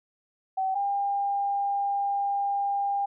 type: tone pair in turn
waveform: sine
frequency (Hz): 763 / 801.4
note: G5 / G5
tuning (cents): -47 / +38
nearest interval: minor second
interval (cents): 85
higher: second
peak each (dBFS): -24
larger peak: neither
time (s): 0.57-0.75 / 0.75-3.06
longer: second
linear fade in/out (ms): 10
effects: none